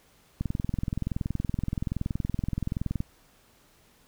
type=click train; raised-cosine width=5 ms; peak=-16 dBFS; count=56; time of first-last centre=0.41-3.004 s; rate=21.2 Hz; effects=pink hiss -61 dBFS RMS until 4.07 s